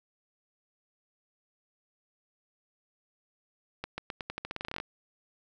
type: accelerating click train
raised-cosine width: 0.3 ms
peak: -19 dBFS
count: 17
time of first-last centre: 3.84-4.801 s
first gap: 140 ms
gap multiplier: 0.87
effects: none